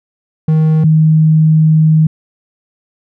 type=tone pair in turn; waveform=triangle / sine; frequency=157.1 / 157.1 Hz; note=D#3 / D#3; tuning=+17 / +17 cents; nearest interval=unison; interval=0 cents; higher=neither; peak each=-5 dBFS; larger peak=neither; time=0.48-0.84 / 0.84-2.07 s; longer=second; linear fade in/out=5 ms; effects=none